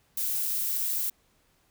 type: noise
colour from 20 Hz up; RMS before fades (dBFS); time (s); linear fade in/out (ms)
violet; -29; 0.17-1.1; 5
effects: pink hiss -67 dBFS RMS until 1.7 s